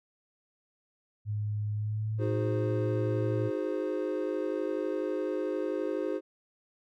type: tone with pitch glide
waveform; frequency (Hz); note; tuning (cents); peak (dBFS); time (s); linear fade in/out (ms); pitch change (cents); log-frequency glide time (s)
sine; 105 to 112.54; G#2 to A2; +19 to +40; -29; 1.25-3.51; 50; +121; 1.73-2.49
type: chord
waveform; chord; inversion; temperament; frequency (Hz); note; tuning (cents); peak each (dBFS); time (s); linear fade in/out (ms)
triangle; Ab dominant seventh; second; equal with one note detuned; 311.1 / 363.6 / 415.3 / 523.3; Eb4 / Gb4 / Ab4 / C5; 0 / -30 / 0 / 0; -33; 2.18-6.21; 50
effects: none